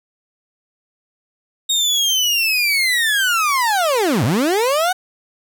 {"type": "linear two-way sweep", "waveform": "30% pulse", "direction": "down then up", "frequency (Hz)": [3746, 98, 757], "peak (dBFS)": -12, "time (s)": [1.69, 4.93], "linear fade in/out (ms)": 10, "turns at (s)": 4.24, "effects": []}